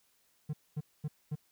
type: tone bursts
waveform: triangle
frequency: 150.5 Hz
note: D3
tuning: 43 cents sharp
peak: -30 dBFS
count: 4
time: 0.49-1.356 s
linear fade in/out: 10 ms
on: 44 ms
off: 230 ms
effects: white hiss -71 dBFS RMS until 1.51 s